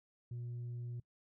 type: tone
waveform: sine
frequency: 120.4 Hz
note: B2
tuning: 44 cents flat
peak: -38 dBFS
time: 0.31-1 s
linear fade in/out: 5 ms
effects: noise-tail reverb RT60 0.1 s tail -23 dB re dry + tanh soft clip ceiling -39 dBFS